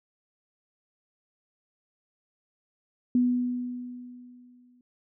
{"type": "tone with exponential decay", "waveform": "sine", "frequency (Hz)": 246.9, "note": "B3", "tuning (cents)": 0, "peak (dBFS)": -18, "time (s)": [3.15, 4.81], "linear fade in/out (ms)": 2, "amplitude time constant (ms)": 360, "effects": []}